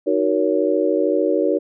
sine chord, D# minor seventh, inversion none, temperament just, 311.1 / 373.4 / 466.7 / 560 Hz, D#4 / F#4 / A#4 / C#5, 0 / +16 / +2 / +18 cents, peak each -21 dBFS, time 0.06-1.59 s, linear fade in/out 20 ms, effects none

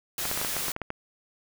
white noise, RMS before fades -31 dBFS, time 0.18-0.72 s, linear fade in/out 2 ms
clicks, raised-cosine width 0.5 ms, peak -16 dBFS, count 10, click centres 0.254 / 0.314 / 0.375 / 0.415 / 0.448 / 0.566 / 0.683 / 0.764 / 0.817 / 0.904 s
effects none

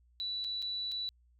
sine tone with dropouts, 3951 Hz, B7, in tune, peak -34 dBFS, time 0.2-1.09 s, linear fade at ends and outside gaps 0 ms, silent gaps 0.442-0.446 / 0.62-0.625 / 0.916-0.92 s, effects added 60 Hz sine -63 dBFS peak until 1.39 s

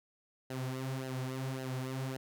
sawtooth tone with flanger, 130.81 Hz, C3, in tune, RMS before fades -38 dBFS, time 0.5-2.17 s, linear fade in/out 5 ms, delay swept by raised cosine 0.85 to 6.45 ms, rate 1.8 Hz, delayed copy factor -0.75, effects none

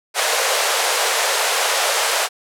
pink high-pass noise, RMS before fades -18 dBFS, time 0.14-2.29 s, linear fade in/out 50 ms, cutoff 460 Hz, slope 48 dB/octave, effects low-pass 11000 Hz 12 dB/octave

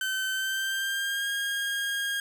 30% pulse tone with pitch glide, 1537 to 1623.7 Hz, G6 to G#6, -35 to -40 cents, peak -25 dBFS, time 0.01-2.2 s, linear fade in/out 2 ms, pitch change +95 cents, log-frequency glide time 0.32-1.29 s, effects none

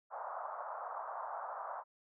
pink band-pass noise, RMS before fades -43 dBFS, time 0.1-1.84 s, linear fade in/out 50 ms, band 620 to 1300 Hz, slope 48 dB/octave, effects none

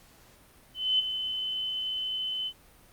sine tone with ADSR envelope, 3038 Hz, F#7, 45 cents sharp, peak -20 dBFS, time 0.74-2.53 s, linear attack 250 ms, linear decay 18 ms, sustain -9 dB, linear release 68 ms, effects pink hiss -57 dBFS RMS until 2.92 s + Opus 48 kbps

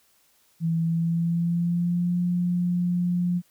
sine tone with pitch glide, 164.81 to 176.64 Hz, E3 to F3, 0 to +20 cents, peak -21 dBFS, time 0.6-3.42 s, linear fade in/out 50 ms, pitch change +120 cents, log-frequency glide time 0.81-2.18 s, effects white hiss -63 dBFS RMS until 3.5 s

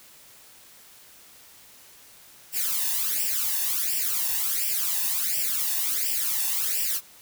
blue noise with flanger, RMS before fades -26 dBFS, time 2.52-7.01 s, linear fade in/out 50 ms, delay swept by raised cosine 0.38 to 1.13 ms, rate 1.4 Hz, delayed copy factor +0.85, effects white hiss -51 dBFS RMS until 7.21 s

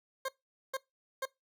20% pulse tone bursts, 532 Hz, C5, 29 cents sharp, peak -28 dBFS, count 3, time 0.25-1.255 s, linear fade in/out 5 ms, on 35 ms, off 450 ms, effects noise-tail reverb RT60 0.2 s tail -22 dB re dry

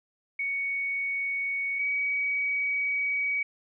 sine tone pair in turn, 2229 / 2264 Hz, C#7 / C#7, +9 / +36 cents, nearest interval unison, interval 27 cents, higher second, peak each -27 / -25 dBFS, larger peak second, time 0.39-1.79 / 1.79-3.43 s, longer second, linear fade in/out 5 ms, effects none

